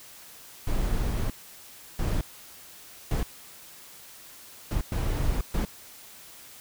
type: noise bursts at uneven times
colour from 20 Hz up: brown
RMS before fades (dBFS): -26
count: 6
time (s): 0.67-1.3 / 1.99-2.21 / 3.11-3.23 / 4.71-4.81 / 4.92-5.41 / 5.54-5.65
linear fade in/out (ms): 2
effects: white hiss -48 dBFS RMS until 6.6 s